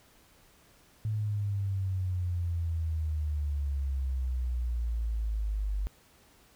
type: exponential sweep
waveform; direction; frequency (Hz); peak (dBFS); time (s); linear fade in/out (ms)
sine; down; 108.8 to 49; -28; 1.05-5.87; 0
effects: pink hiss -61 dBFS RMS until 6.55 s